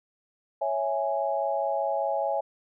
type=chord; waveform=sine; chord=C# minor; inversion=none; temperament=equal; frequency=554.4 / 659.3 / 830.6 Hz; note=C#5 / E5 / G#5; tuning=0 / 0 / 0 cents; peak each=-29 dBFS; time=0.61-2.41 s; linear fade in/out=10 ms; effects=none